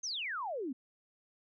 sine exponential sweep, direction down, 6550 to 240.3 Hz, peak -35 dBFS, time 0.03-0.73 s, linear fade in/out 10 ms, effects none

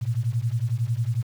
sine beating tone pair, 111.3 / 122.3 Hz, A2 / B2, +20 / -16 cents, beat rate 11 Hz, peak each -25 dBFS, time 0.01-1.23 s, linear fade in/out 20 ms, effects 8-bit

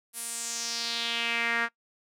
sawtooth tone with band-pass filter sweep, 233.1 Hz, A#3, in tune, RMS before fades -31 dBFS, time 0.13-1.69 s, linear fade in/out 50 ms, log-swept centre 11000 to 1600 Hz, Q 3.1, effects noise-tail reverb RT60 0.1 s tail -21 dB re dry

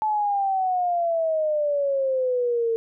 sine exponential sweep, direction down, 870 to 451.3 Hz, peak -20 dBFS, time 0.02-2.76 s, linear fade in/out 0 ms, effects none

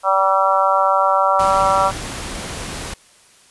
harmonic tone, 192.6 Hz, G3, 30 cents flat, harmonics 3 / 4 / 5 / 6 / 7, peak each -19 / -19 / -19 / -19 / -19 dBFS, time 0.03-1.92 s, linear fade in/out 50 ms
pink noise, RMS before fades -28 dBFS, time 1.39-2.94 s, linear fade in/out 5 ms
effects white hiss -50 dBFS RMS until 3.5 s + resampled to 24000 Hz

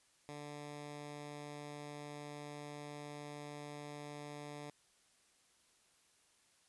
10% pulse tone, 146.83 Hz, D3, in tune, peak -38 dBFS, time 0.29-4.7 s, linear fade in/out 0 ms, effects white hiss -71 dBFS RMS until 6.68 s + resampled to 24000 Hz

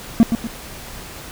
triangle tone with echo, 229.9 Hz, A#3, 24 cents flat, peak -4 dBFS, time 0.2-0.23 s, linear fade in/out 0 ms, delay 120 ms, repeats 2, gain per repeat -8 dB, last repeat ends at 0.47 s, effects pink hiss -35 dBFS RMS until 1.31 s

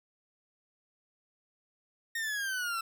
40% pulse exponential sweep, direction down, 1858 to 1328 Hz, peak -31 dBFS, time 2.15-2.81 s, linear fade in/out 5 ms, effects none

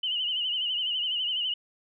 sine tone with vibrato, 2960 Hz, F#7, in tune, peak -26 dBFS, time 0.03-1.54 s, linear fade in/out 5 ms, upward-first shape sine, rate 12 Hz, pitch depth 74 cents each way, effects none

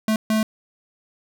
square tone bursts at uneven times, 217.9 Hz, A3, 17 cents flat, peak -18 dBFS, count 2, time 0.08-0.16 / 0.3-0.43 s, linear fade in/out 2 ms, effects none

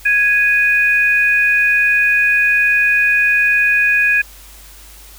sine tone pair together, 1661.2 / 2480 Hz, G#6 / D#7, 0 / -6 cents, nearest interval perfect fifth, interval 694 cents, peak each -13 dBFS, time 0.05-4.22 s, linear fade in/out 10 ms, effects added 50 Hz sine -40 dBFS peak until 5.18 s + white hiss -41 dBFS RMS until 5.18 s

